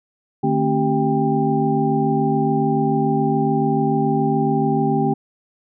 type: tone cluster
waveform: sine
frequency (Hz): 150.8 / 222.6 / 269.6 / 388.7 / 794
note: D3 / A3 / C#4 / G4 / G5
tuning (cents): +46 / +20 / -48 / -15 / +22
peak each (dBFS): -22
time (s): 0.43-5.14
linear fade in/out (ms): 10
effects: none